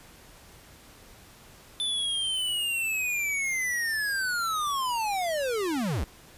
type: linear sweep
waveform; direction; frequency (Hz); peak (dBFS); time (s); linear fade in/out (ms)
square; down; 3520 to 51.91; -27; 1.8-6.04; 0
effects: pink hiss -52 dBFS RMS until 6.37 s + resampled to 32000 Hz